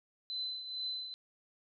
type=tone with tremolo; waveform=sine; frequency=4034 Hz; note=B7; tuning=36 cents sharp; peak=-34 dBFS; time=0.3-1.14 s; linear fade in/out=0 ms; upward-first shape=triangle; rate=2.2 Hz; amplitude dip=65%; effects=none